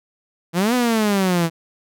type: exponential two-way sweep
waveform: sawtooth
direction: up then down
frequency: 162 to 253.2 to 162 Hz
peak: -12 dBFS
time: 0.53-1.5 s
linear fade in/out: 50 ms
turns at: 0.74 s
effects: none